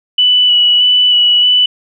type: tone with vibrato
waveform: sine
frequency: 2960 Hz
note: F#7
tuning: in tune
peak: -6 dBFS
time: 0.18-1.66 s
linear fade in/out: 5 ms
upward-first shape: square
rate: 1.6 Hz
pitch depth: 12 cents each way
effects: none